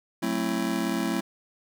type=chord; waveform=square; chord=F# half-diminished seventh; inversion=none; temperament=just; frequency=185 / 222 / 266.4 / 333 Hz; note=F#3 / A3 / C4 / E4; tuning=0 / +16 / +31 / +18 cents; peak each=-33 / -31 / -32 / -31 dBFS; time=0.22-1.21 s; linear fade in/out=10 ms; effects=none